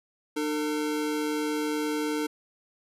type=tone pair together; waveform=square; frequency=301.9 / 452.3 Hz; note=D4 / A4; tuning=+48 / +48 cents; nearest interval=perfect fifth; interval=700 cents; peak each=-29 / -32 dBFS; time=0.36-2.27 s; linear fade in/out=10 ms; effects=resampled to 32000 Hz